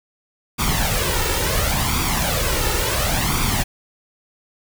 pink noise with flanger, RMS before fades -20 dBFS, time 0.58-3.64 s, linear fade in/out 20 ms, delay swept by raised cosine 0.85 to 2.25 ms, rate 0.71 Hz, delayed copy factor +0.65, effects none

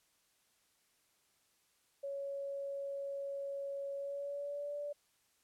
sine tone with pitch glide, 557 to 581.3 Hz, C#5 to D5, +8 to -18 cents, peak -38 dBFS, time 2.03-4.93 s, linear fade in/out 10 ms, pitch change +74 cents, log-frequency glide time 3.95-4.76 s, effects white hiss -74 dBFS RMS until 5.43 s + low-pass 12000 Hz 12 dB/octave

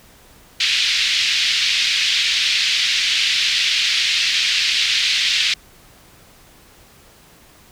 white band-pass noise, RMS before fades -18 dBFS, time 0.6-5.54 s, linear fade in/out 5 ms, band 2200 to 4400 Hz, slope 24 dB/octave, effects pink hiss -48 dBFS RMS until 7.71 s

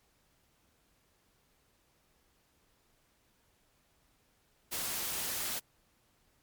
white noise, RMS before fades -36 dBFS, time 4.71-5.6 s, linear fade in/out 20 ms, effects pink hiss -71 dBFS RMS until 6.42 s + MP3 96 kbps

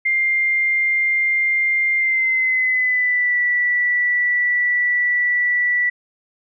sine tone with pitch glide, 2100 to 1959.4 Hz, C7 to B6, +6 to -14 cents, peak -15 dBFS, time 0.05-5.9 s, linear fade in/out 10 ms, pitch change -120 cents, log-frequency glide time 1.98-3.38 s, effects none

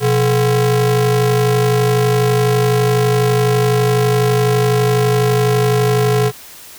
square ring-modulated tone, 150.5 Hz, D3, 43 cents sharp, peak -9 dBFS, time 0-6.32 s, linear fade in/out 50 ms, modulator 275 Hz, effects white hiss -37 dBFS RMS until 6.78 s

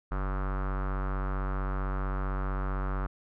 square tone with low-pass filter, 47.78 Hz, G1, 44 cents flat, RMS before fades -31 dBFS, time 0.11-3.07 s, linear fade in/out 10 ms, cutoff 1300 Hz, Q 4.3, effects none

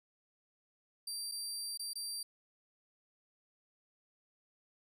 25% pulse tone with dropouts, 4700 Hz, D8, 1 cent sharp, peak -34 dBFS, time 1.07-2.23 s, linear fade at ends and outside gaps 5 ms, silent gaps 1.315-1.319 / 1.775-1.794 / 1.934-1.955 s, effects none

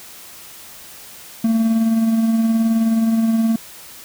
triangle tone with tremolo, 225.2 Hz, A3, 40 cents sharp, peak -10 dBFS, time 1.44-3.56 s, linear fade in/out 5 ms, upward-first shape sine, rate 19 Hz, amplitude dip 35%, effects white hiss -39 dBFS RMS until 4.04 s

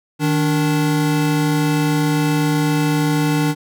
square tone pair together, 154.7 / 292 Hz, D#3 / D4, -10 / -10 cents, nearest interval major seventh, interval 1100 cents, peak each -18 / -19 dBFS, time 0.19-3.55 s, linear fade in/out 50 ms, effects none

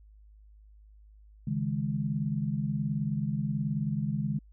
sine chord, C# suspended second, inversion none, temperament equal with one note detuned, 138.59 / 157.28 / 207.7 Hz, C#3 / D#3 / G#3, 0 / +19 / 0 cents, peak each -32 dBFS, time 1.47-4.39 s, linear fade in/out 5 ms, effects added 52 Hz sine -52 dBFS peak until 4.52 s

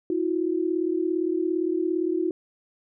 sine tone pair together, 324.7 / 362.2 Hz, E4 / F#4, -26 / -37 cents, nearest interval major second, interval 189 cents, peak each -25 dBFS, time 0.1-2.31 s, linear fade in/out 2 ms, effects none

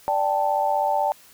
sine chord, D suspended fourth, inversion none, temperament equal, 587.3 / 784 / 880 Hz, D5 / G5 / A5, 0 / 0 / 0 cents, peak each -25 / -23 / -23 dBFS, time 0.08-1.12 s, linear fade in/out 0 ms, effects white hiss -51 dBFS RMS until 1.33 s

